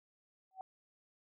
sine tone with exponential growth, 758 Hz, F#5, 42 cents sharp, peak -38 dBFS, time 0.51-0.61 s, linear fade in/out 1 ms, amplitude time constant 20 ms, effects none

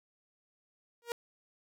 sawtooth tone with exponential growth, 472.3 Hz, A#4, 23 cents sharp, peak -26 dBFS, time 1.02-1.12 s, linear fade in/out 1 ms, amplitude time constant 20 ms, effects none

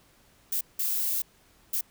violet noise bursts at uneven times, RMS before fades -28 dBFS, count 3, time 0.52-0.61 / 0.79-1.22 / 1.73-1.81 s, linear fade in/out 5 ms, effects pink hiss -61 dBFS RMS until 1.9 s

